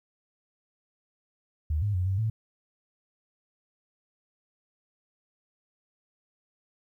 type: tone with pitch steps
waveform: sine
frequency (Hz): 76.9 / 103.1 / 90.7 / 96 / 110.7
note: D#2 / G#2 / F#2 / G2 / A2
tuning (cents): -20 / -12 / -34 / -36 / +11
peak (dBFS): -24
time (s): 1.7-2.3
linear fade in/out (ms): 5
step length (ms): 120
effects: 11-bit